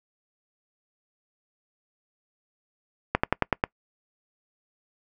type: slowing click train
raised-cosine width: 0.5 ms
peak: -5 dBFS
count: 6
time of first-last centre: 3.15-3.639 s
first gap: 85 ms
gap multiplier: 1.07
effects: noise-tail reverb RT60 0.1 s tail -26 dB re dry